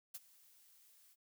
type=noise with ADSR envelope; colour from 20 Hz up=blue; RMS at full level=-44 dBFS; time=0.14-1.16 s; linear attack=10 ms; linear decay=33 ms; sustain=-22 dB; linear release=37 ms; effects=none